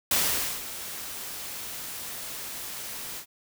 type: noise with ADSR envelope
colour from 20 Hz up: white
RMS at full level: -23 dBFS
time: 0.11-3.26 s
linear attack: 3 ms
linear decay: 490 ms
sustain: -14 dB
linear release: 82 ms
effects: none